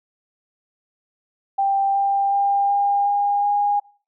sine tone with pitch steps, 788 / 793.9 / 799.9 / 806 / 812 / 818.1 Hz, G5 / G5 / G5 / G5 / G#5 / G#5, +9 / +22 / +35 / +48 / -39 / -26 cents, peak -16 dBFS, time 1.58-3.8 s, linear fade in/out 10 ms, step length 370 ms, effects noise-tail reverb RT60 0.4 s tail -23 dB re dry

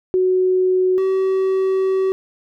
sine / triangle tone pair in turn, 370.2 / 380.8 Hz, F#4 / F#4, +1 / +50 cents, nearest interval unison, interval 49 cents, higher second, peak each -13 dBFS, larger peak neither, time 0.14-0.98 / 0.98-2.12 s, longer second, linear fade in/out 0 ms, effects none

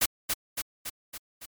white noise with echo, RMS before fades -23 dBFS, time 0.01-0.06 s, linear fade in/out 10 ms, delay 280 ms, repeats 5, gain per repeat -4 dB, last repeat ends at 1.46 s, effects MP3 96 kbps

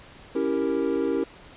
triangle chord, C# diminished seventh, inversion none, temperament equal, 277.2 / 329.6 / 392 / 466.2 Hz, C#4 / E4 / G4 / Bb4, 0 / 0 / 0 / 0 cents, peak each -26 dBFS, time 0.35-1.24 s, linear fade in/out 5 ms, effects pink hiss -48 dBFS RMS until 1.56 s + resampled to 8000 Hz

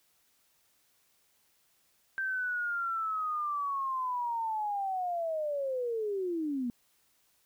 sine linear sweep, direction down, 1570 to 233.1 Hz, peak -30 dBFS, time 2.18-6.7 s, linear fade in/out 0 ms, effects white hiss -70 dBFS RMS until 7.45 s

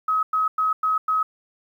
sine tone bursts, 1274 Hz, D#6, 41 cents sharp, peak -18 dBFS, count 5, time 0.08-1.23 s, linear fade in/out 5 ms, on 150 ms, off 100 ms, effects 9-bit

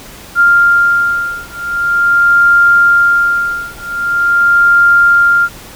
sine beating tone pair, 1396.9 / 1397.34 Hz, F6 / F6, 0 / +1 cents, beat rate 0.44 Hz, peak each -10 dBFS, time 0.35-5.49 s, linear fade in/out 50 ms, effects pink hiss -33 dBFS RMS until 5.75 s

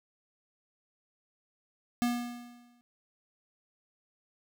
square tone with exponential decay, 241.1 Hz, B3, 41 cents flat, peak -25 dBFS, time 2.02-2.81 s, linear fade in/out 0 ms, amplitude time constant 170 ms, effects none

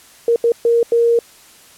sine tone bursts at uneven times, 467.8 Hz, A#4, 6 cents sharp, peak -10 dBFS, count 4, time 0.28-0.36 / 0.44-0.52 / 0.65-0.83 / 0.92-1.19 s, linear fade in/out 2 ms, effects white hiss -45 dBFS RMS until 1.77 s + low-pass 12000 Hz 12 dB/octave

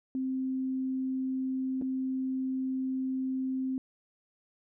sine tone with dropouts, 261.6 Hz, C4, in tune, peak -29 dBFS, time 0.15-3.78 s, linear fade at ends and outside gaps 1 ms, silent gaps 1.814-1.821 s, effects none

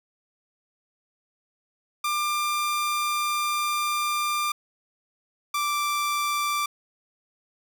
sawtooth tone pair in turn, 1193 / 1174.5 Hz, D6 / D6, +27 / 0 cents, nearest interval unison, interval 27 cents, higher first, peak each -20 dBFS, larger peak neither, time 2.04-4.52 / 5.54-6.66 s, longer first, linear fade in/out 5 ms, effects none

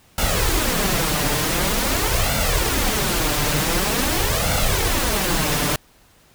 pink noise with flanger, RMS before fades -20 dBFS, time 0.18-5.76 s, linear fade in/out 2 ms, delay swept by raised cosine 1.4 to 6.8 ms, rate 0.46 Hz, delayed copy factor +0.65, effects pink hiss -54 dBFS RMS until 6.34 s

